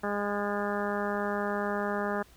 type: harmonic tone with a mistuned harmonic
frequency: 204.4 Hz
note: G#3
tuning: 27 cents flat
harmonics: 1 / 2 / 3 / 4 / 5 / 6 / 7 / 8 / 9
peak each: -34 / -34 / -35 / -37 / -40 / -38 / -40 / -40 / -44 dBFS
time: 0.03-2.23 s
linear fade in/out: 10 ms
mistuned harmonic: 9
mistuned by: -72 cents
effects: added 60 Hz sine -59 dBFS peak until 2.36 s + pink hiss -59 dBFS RMS until 2.36 s